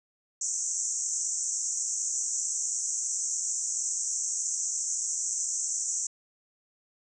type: band-pass noise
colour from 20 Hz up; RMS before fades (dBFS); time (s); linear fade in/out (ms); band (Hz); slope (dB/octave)
white; -31; 0.41-6.07; 5; 5900 to 7900; 96
effects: none